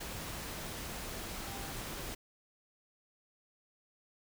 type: tone in noise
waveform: sine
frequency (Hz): 789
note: G5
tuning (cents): +11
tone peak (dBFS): -49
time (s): 1.47-1.72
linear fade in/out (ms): 10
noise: pink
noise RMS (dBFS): -42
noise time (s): 0-2.15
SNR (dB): -10
effects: none